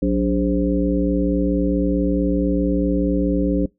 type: harmonic tone with a mistuned harmonic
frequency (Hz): 58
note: A#1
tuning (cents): -8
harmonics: 1 / 3 / 5 / 7 / 9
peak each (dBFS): -24 / -21 / -19 / -28 / -26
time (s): 0.02-3.66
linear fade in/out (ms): 5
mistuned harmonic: 3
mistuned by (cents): +110
effects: noise-tail reverb RT60 0.2 s tail -24 dB re dry